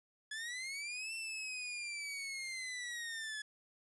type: linear two-way sweep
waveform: sawtooth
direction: up then down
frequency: 1700 to 2692 to 1700 Hz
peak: -37 dBFS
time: 0.31-3.42 s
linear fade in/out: 5 ms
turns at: 1.14 s
effects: resampled to 24000 Hz + 11-bit